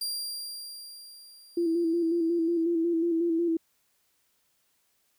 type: tone with exponential decay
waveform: sawtooth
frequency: 4762 Hz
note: D8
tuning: 23 cents sharp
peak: -26 dBFS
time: 0.01-2.64 s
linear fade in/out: 5 ms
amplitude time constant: 570 ms
type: tone with vibrato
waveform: sine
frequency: 335.1 Hz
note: E4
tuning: 29 cents sharp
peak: -23 dBFS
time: 1.57-3.57 s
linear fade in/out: 5 ms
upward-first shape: square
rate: 5.5 Hz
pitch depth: 39 cents each way
effects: white hiss -71 dBFS RMS until 5.18 s